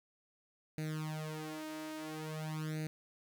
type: tone with flanger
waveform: sawtooth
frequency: 155.56 Hz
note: D#3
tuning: in tune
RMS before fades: -41 dBFS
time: 0.78-2.87 s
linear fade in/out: 0 ms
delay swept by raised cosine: 0.46 to 3.36 ms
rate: 0.49 Hz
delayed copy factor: +0.95
effects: none